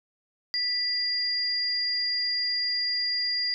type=tone pair together; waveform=sine; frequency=1975.5 / 4808 Hz; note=B6 / D8; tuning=0 / +40 cents; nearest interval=octave + minor third; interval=1540 cents; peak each=-34 / -25 dBFS; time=0.54-3.54 s; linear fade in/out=0 ms; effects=none